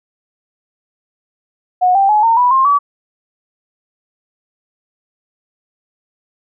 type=tone with pitch steps; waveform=sine; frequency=729 / 785.8 / 847.1 / 913.2 / 984.4 / 1061.2 / 1143.9 Hz; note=F#5 / G5 / G#5 / A#5 / B5 / C6 / D6; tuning=-26 / +4 / +34 / -36 / -6 / +24 / -46 cents; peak=-8 dBFS; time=1.81-2.79 s; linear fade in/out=20 ms; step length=140 ms; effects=none